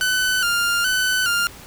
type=tone with vibrato; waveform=sawtooth; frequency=1452 Hz; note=F#6; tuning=33 cents flat; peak=-14 dBFS; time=0.01-1.47 s; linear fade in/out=0 ms; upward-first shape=square; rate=1.2 Hz; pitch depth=63 cents each way; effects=pink hiss -41 dBFS RMS until 1.66 s